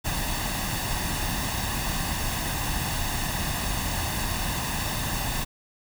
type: noise with comb filter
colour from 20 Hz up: pink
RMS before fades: -28 dBFS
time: 0.04-5.45 s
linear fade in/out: 20 ms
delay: 1.1 ms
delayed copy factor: +0.6
effects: none